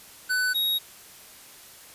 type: tone pair in turn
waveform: square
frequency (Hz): 1500 / 3780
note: F#6 / A#7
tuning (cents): +23 / +23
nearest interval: octave + major third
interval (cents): 1600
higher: second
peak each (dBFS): -23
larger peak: neither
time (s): 0.29-0.54 / 0.54-0.79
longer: neither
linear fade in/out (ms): 20
effects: white hiss -48 dBFS RMS until 1.94 s + resampled to 32000 Hz